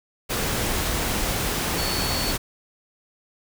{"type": "tone in noise", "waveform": "sine", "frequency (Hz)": 4435, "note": "C#8", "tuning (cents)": 0, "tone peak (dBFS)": -29, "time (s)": [1.77, 2.33], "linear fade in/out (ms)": 20, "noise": "pink", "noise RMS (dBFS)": -25, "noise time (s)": [0.29, 2.38], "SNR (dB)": -7, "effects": []}